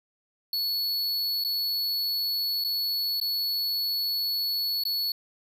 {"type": "tone with dropouts", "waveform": "square", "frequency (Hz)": 4406, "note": "C#8", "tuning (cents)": -11, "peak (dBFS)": -26, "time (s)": [0.53, 5.12], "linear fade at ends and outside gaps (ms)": 2, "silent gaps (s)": [[1.439, 1.447], [2.64, 2.646], [3.201, 3.213], [4.837, 4.852]], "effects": []}